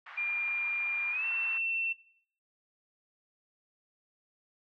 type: band-pass noise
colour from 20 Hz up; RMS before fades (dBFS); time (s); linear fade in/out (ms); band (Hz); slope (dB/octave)
white; -48; 0.06-1.58; 5; 930 to 2100; 24
type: tone with pitch glide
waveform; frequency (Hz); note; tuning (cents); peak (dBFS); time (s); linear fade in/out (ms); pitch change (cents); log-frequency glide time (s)
sine; 2400 to 2694; D7 to E7; +37 to +37; -30; 0.17-1.93; 10; +200; 1.11-1.25
effects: noise-tail reverb RT60 0.6 s tail -17 dB re dry